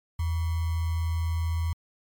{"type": "tone with sample-and-hold", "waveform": "sine", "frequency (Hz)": 82.41, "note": "E2", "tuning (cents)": 0, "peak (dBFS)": -24, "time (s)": [0.19, 1.73], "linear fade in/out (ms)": 5, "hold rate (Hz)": 1050, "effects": ["MP3 96 kbps"]}